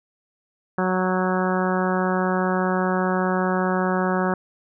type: harmonic tone with a mistuned harmonic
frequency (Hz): 185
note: F#3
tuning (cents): 0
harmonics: 1 / 2 / 3 / 4 / 5 / 6 / 7 / 8 / 9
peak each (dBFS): -23 / -26 / -28 / -29 / -30 / -31 / -31 / -32 / -33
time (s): 0.78-4.34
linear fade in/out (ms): 2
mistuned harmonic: 9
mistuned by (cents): -19
effects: none